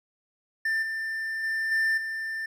triangle tone with level steps, 1786 Hz, A6, 25 cents sharp, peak -22 / -27 / -24 / -20 / -28 dBFS, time 0.65-2.46 s, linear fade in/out 5 ms, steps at 0.82 / 1.43 / 1.71 / 1.97 s, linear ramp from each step 10 ms, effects none

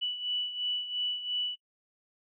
sine beating tone pair, 2960 / 2962.9 Hz, F#7 / F#7, 0 / +2 cents, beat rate 2.9 Hz, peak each -31 / -37 dBFS, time 0.01-1.56 s, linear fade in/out 20 ms, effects noise-tail reverb RT60 0.1 s tail -24 dB re dry

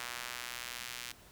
sawtooth tone with high-pass filter sweep, 121.6 Hz, B2, 26 cents flat, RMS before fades -43 dBFS, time 0-1.12 s, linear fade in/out 0 ms, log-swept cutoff 1400 to 2400 Hz, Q 0.83, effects pink hiss -58 dBFS RMS until 1.31 s

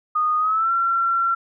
sine tone with pitch glide, 1234 to 1361.3 Hz, D#6 to F6, -15 to -45 cents, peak -17 dBFS, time 0.15-1.35 s, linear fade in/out 10 ms, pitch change +170 cents, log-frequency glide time 0.38-0.71 s, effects none

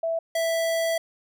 sine / square tone pair in turn, 659.3 / 659.3 Hz, E5 / E5, 0 / 0 cents, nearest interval unison, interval 0 cents, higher neither, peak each -23 dBFS, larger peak neither, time 0.03-0.19 / 0.35-0.98 s, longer second, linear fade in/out 5 ms, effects none

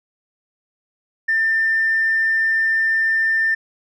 triangle tone with tanh clipping, 1793 Hz, A6, 32 cents sharp, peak -15 dBFS, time 1.28-3.55 s, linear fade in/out 10 ms, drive 4 dB, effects none

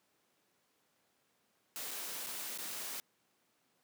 white noise with dropouts, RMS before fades -42 dBFS, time 1.76-3 s, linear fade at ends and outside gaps 0 ms, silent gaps 1.909-1.913 / 2.264-2.269 / 2.576-2.586 s, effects pink hiss -75 dBFS RMS until 3.83 s + high-pass 200 Hz 12 dB/octave

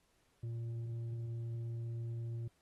sine tone with tanh clipping, 116.2 Hz, A#2, 5 cents flat, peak -39 dBFS, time 0.43-2.48 s, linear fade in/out 5 ms, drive 5 dB, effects pink hiss -75 dBFS RMS until 2.61 s + AAC 32 kbps

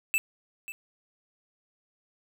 square tone with echo, 2637 Hz, E7, in tune, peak -23 dBFS, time 0.14-0.18 s, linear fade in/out 0 ms, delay 540 ms, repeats 1, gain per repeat -14 dB, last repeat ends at 0.72 s, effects none

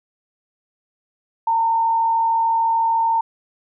sine tone with frequency modulation, 910 Hz, A#5, 42 cents flat, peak -15 dBFS, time 1.47-3.21 s, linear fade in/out 5 ms, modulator 46.5 Hz, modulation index 0.29, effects none

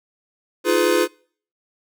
square chord, F half-diminished seventh, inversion third, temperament just, 314.3 / 349.2 / 419.1 / 502.9 Hz, Eb4 / F4 / Ab4 / Cb5, +18 / 0 / +16 / +31 cents, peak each -25 / -20 / -22 / -21 dBFS, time 0.64-1.08 s, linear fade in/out 50 ms, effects noise-tail reverb RT60 0.5 s tail -25 dB re dry

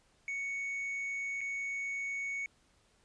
triangle tone with dropouts, 2223 Hz, C#7, 4 cents sharp, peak -33 dBFS, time 0.28-2.46 s, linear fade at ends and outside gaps 1 ms, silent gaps 1.408-1.413 s, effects pink hiss -69 dBFS RMS until 3.04 s + resampled to 22050 Hz

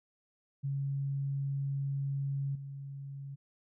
sine tone with level steps, 138.59 Hz, C#3, in tune, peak -31 / -40 dBFS, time 0.63-3.36 s, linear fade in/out 20 ms, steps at 2.55 s, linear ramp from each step 5 ms, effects none

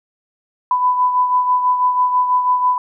sine beating tone pair, 997 / 1003.1 Hz, B5 / B5, +16 / +27 cents, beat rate 6.1 Hz, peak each -13 / -22 dBFS, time 0.71-2.78 s, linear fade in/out 2 ms, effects none

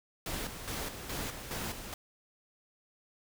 pink noise with tremolo, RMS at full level -37 dBFS, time 0.26-1.94 s, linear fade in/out 2 ms, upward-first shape square, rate 2.4 Hz, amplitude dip 55%, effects none

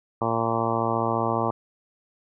harmonic tone, 114.6 Hz, A#2, 29 cents flat, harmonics 1 / 2 / 3 / 4 / 5 / 6 / 7 / 8 / 9 / 10, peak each -31 / -31 / -31 / -31 / -31 / -31 / -31 / -31 / -31 / -31 dBFS, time 0.21-1.51 s, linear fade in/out 5 ms, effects none

